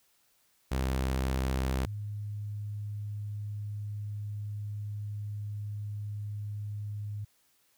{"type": "tone pair in turn", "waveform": ["sawtooth", "sine"], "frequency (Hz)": [65.41, 103.83], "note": ["C2", "G#2"], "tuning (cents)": [0, 0], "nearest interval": "minor sixth", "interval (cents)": 800, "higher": "second", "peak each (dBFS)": [-24, -34], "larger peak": "first", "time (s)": [[0.71, 1.86], [1.86, 7.25]], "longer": "second", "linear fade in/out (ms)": 10, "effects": ["white hiss -69 dBFS RMS until 7.77 s"]}